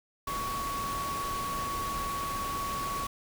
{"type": "tone in noise", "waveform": "sine", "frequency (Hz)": 1120, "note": "C#6", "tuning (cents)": 18, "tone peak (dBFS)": -32, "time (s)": [0.27, 3.07], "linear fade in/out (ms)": 5, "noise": "pink", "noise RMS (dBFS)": -38, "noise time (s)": [0.27, 3.07], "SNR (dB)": 3, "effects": []}